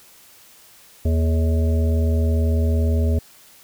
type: harmonic tone with a mistuned harmonic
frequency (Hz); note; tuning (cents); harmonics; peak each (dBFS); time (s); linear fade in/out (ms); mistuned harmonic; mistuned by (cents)
79.9; D#2; +47; 1 / 3 / 5 / 7 / 8; -16 / -26 / -30 / -33 / -34; 1.05-3.19; 5; 5; +76
effects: white hiss -49 dBFS RMS until 3.63 s